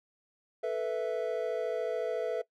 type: chord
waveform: triangle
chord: A suspended second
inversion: none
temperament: equal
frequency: 440 / 493.9 / 659.3 Hz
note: A4 / B4 / E5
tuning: 0 / 0 / 0 cents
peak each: -32 dBFS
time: 0.63-2.42 s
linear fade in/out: 10 ms
effects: noise-tail reverb RT60 0.1 s tail -20 dB re dry